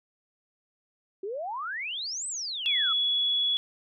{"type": "exponential two-way sweep", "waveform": "sine", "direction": "up then down", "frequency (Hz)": [370.3, 8372, 1245], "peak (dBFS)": -31, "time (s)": [1.23, 2.93], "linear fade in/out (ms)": 5, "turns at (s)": 2.27}
{"type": "tone", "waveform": "sine", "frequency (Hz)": 3382, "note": "G#7", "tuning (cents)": 31, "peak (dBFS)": -23, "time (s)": [2.66, 3.57], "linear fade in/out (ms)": 0}
{"effects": []}